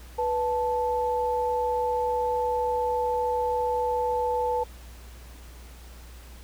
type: tone pair together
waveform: sine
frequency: 491.9 / 876.5 Hz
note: B4 / A5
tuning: -7 / -7 cents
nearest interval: minor seventh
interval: 1000 cents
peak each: -26 dBFS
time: 0.18-4.64 s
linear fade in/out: 10 ms
effects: added 60 Hz sine -43 dBFS peak until 6.43 s + pink hiss -51 dBFS RMS until 6.43 s